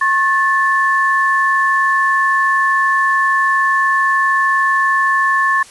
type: tone pair together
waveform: sine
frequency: 1085.1 / 1752 Hz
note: C#6 / A6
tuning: -37 / -8 cents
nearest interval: minor sixth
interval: 829 cents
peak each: -14 dBFS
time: 0.01-5.63 s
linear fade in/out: 5 ms
effects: white hiss -40 dBFS RMS until 5.7 s + resampled to 24000 Hz